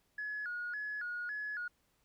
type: tone with vibrato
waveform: sine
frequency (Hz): 1565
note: G6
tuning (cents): -3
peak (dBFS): -36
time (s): 0.18-1.68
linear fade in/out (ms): 5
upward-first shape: square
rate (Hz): 1.8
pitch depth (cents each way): 140
effects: tanh soft clip ceiling -32 dBFS + pink hiss -75 dBFS RMS until 2.04 s